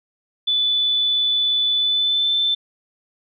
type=tone with pitch glide; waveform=sine; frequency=3483 to 3536 Hz; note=A7 to A7; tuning=-18 to +8 cents; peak=-16 dBFS; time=0.47-2.55 s; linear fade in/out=10 ms; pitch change=+26 cents; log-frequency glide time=1.76-2.33 s; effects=none